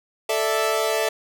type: chord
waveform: sawtooth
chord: A suspended fourth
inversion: none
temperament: equal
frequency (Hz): 440 / 587.3 / 659.3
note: A4 / D5 / E5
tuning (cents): 0 / 0 / 0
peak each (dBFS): -20 / -23 / -20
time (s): 0.29-1.09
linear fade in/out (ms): 5
effects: none